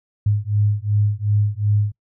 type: beating tone pair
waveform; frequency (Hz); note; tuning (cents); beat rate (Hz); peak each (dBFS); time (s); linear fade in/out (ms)
sine; 102.7 / 105.4; G#2 / G#2; -19 / +26; 2.7; -19; 0.26-1.92; 5
effects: noise-tail reverb RT60 0.1 s tail -24 dB re dry